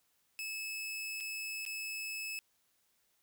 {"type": "tone with dropouts", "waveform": "sawtooth", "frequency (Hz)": 2600, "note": "E7", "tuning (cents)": -24, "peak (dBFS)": -35, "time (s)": [0.39, 2.39], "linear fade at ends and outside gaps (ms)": 0, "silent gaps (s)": [[1.203, 1.207], [1.652, 1.663]], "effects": ["white hiss -75 dBFS RMS until 3.22 s"]}